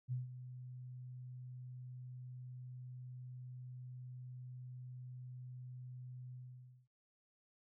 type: tone with ADSR envelope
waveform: sine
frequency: 125.8 Hz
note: B2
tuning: 32 cents sharp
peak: -35 dBFS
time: 0.08-6.88 s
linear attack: 41 ms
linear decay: 150 ms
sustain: -12 dB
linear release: 550 ms
effects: none